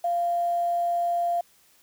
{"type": "tone with quantisation", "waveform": "sine", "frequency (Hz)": 693, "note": "F5", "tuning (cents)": -14, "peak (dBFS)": -22, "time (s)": [0.04, 1.41], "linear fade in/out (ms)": 5, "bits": 8, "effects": ["white hiss -60 dBFS RMS until 1.82 s"]}